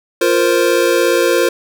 square chord, F suspended fourth, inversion none, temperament equal, 349.2 / 466.2 / 523.3 Hz, F4 / Bb4 / C5, 0 / 0 / 0 cents, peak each -16 dBFS, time 0.21-1.49 s, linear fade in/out 5 ms, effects none

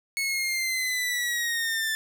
sawtooth linear sweep, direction down, 2202 to 1760 Hz, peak -22 dBFS, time 0.17-1.95 s, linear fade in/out 0 ms, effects none

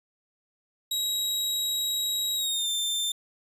sawtooth tone with pitch glide, 3833 to 3576 Hz, A#7 to A7, +47 to +27 cents, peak -23 dBFS, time 0.91-3.12 s, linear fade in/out 5 ms, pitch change -120 cents, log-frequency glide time 2.36-2.69 s, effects resampled to 32000 Hz

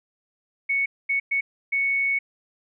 sine tone bursts at uneven times, 2217 Hz, C#7, in tune, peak -20 dBFS, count 4, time 0.69-0.86 / 1.09-1.2 / 1.31-1.41 / 1.72-2.19 s, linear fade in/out 10 ms, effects none

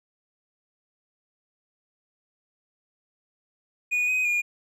triangle tone with pitch steps, 2462 / 2509 / 2429 Hz, D#7 / D#7 / D#7, -19 / +14 / -42 cents, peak -20 dBFS, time 3.91-4.42 s, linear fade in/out 20 ms, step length 170 ms, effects none

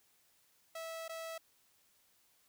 sawtooth tone with dropouts, 653 Hz, E5, 17 cents flat, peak -38 dBFS, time 0.75-1.38 s, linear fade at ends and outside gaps 5 ms, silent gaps 1.081-1.093 s, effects white hiss -71 dBFS RMS until 2.48 s

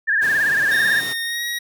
sine tone with vibrato, 1700 Hz, G#6, 40 cents sharp, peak -15 dBFS, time 0.07-1.01 s, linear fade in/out 20 ms, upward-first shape sine, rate 18 Hz, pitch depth 100 cents each way
pink noise, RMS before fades -32 dBFS, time 0.21-1.14 s, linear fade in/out 20 ms
25% pulse tone with pitch glide, 1844 to 1899.1 Hz, A#6 to A#6, -19 to +32 cents, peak -19 dBFS, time 0.71-1.59 s, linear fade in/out 10 ms, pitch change +51 cents, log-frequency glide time 1.22-1.44 s
effects high-pass 150 Hz 12 dB/octave

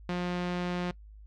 sawtooth tone with low-pass filter, 177.7 Hz, F3, 30 cents sharp, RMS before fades -32 dBFS, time 0.09-0.91 s, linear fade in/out 2 ms, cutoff 3700 Hz, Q 0.97, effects noise-tail reverb RT60 0.1 s tail -22 dB re dry + added 52 Hz sine -47 dBFS peak until 1.26 s

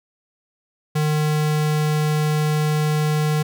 square tone, 152.2 Hz, D#3, 38 cents flat, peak -18 dBFS, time 0.95-3.43 s, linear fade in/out 10 ms, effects none

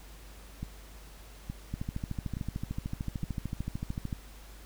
two click trains, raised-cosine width 5 ms, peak -23 / -21 dBFS, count 4 / 33, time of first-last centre 0.63-3.239 / 1.74-4.128 s, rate 1.15 / 13.4 Hz, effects added 50 Hz sine -48 dBFS peak until 4.65 s + pink hiss -54 dBFS RMS until 4.65 s

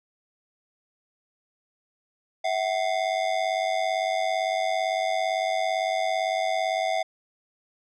square ring-modulated tone, 702 Hz, F5, 9 cents sharp, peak -21 dBFS, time 2.44-7.03 s, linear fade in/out 10 ms, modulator 48.9 Hz, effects low-pass 5000 Hz 12 dB/octave

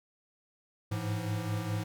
square tone cluster, 102.8 / 107.6 / 169.3 Hz, G#2 / A2 / E3, -17 / -38 / +46 cents, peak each -39 / -34 / -39 dBFS, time 0.91-1.84 s, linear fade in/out 10 ms, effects none

